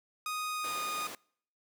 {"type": "tone with pitch glide", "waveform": "sawtooth", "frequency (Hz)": [1244.5, 1232.3], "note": ["D#6", "D#6"], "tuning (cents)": [0, -17], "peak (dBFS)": -30, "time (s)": [0.26, 1.07], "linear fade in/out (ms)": 2, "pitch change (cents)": -17, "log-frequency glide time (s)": [0.53, 0.74]}
{"type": "noise", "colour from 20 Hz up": "pink", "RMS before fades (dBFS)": -42, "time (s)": [0.64, 1.15], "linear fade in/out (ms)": 2}
{"effects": ["noise-tail reverb RT60 0.6 s tail -26 dB re dry", "high-pass 300 Hz 12 dB/octave"]}